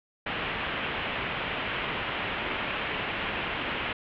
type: low-pass noise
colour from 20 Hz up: white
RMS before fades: -32 dBFS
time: 0.26-3.93 s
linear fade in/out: 5 ms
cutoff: 3100 Hz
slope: 48 dB/octave
effects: none